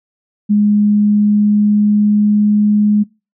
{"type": "tone with pitch glide", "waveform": "sine", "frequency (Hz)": [207.7, 208.9], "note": ["G#3", "G#3"], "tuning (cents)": [0, 10], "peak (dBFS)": -8, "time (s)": [0.49, 3.04], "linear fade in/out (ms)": 20, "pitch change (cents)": 10, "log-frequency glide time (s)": [0.73, 2.65], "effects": ["noise-tail reverb RT60 0.3 s tail -25 dB re dry"]}